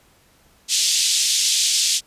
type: band-pass noise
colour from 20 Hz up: white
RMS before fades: -19 dBFS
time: 0.68-2.01 s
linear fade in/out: 50 ms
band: 3100 to 7600 Hz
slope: 24 dB/octave
effects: pink hiss -56 dBFS RMS until 2.06 s + resampled to 32000 Hz